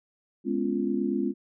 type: chord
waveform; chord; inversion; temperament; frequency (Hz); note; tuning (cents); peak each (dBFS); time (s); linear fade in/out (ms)
sine; C# dominant seventh; second; just; 207.9 / 249.5 / 277.2 / 346.5; G#3 / B3 / C#4 / E#4; +2 / +18 / 0 / -14; -30; 0.44-1.34; 50
effects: none